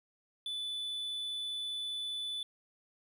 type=tone; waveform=triangle; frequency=3485 Hz; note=A7; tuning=17 cents flat; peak=-34 dBFS; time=0.46-2.43 s; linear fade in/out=2 ms; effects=none